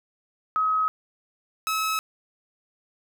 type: tone pair in turn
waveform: sine / sawtooth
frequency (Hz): 1273 / 1290.8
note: D#6 / E6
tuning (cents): +39 / -37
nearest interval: unison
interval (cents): 24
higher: second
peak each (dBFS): -20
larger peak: neither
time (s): 0.56-0.88 / 1.67-1.99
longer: neither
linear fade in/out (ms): 0
effects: none